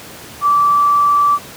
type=tone; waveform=sine; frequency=1161 Hz; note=D6; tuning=20 cents flat; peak=-9 dBFS; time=0.41-1.39 s; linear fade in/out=50 ms; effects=pink hiss -34 dBFS RMS until 1.56 s + high-pass 100 Hz 12 dB/octave